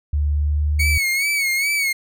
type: tone with pitch glide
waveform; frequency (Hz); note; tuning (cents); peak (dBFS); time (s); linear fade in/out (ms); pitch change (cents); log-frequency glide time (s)
sine; 73.42 to 75.09; D2 to D2; 0 to +39; -16; 0.13-0.98; 5; +39; 0.32-0.82
type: tone with vibrato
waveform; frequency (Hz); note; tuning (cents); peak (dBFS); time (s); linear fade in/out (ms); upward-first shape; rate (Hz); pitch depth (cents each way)
40% pulse; 2217; C#7; 0; -17; 0.79-1.93; 10; sine; 2.4; 78
effects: none